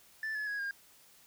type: tone with pitch steps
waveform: sine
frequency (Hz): 1760 / 1709.9 / 1661.2 / 1613.9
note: A6 / A6 / G#6 / G6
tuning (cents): 0 / -50 / 0 / +50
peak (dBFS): -31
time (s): 0.23-0.71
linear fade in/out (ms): 2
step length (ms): 120
effects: tanh soft clip ceiling -33 dBFS + white hiss -61 dBFS RMS until 1.26 s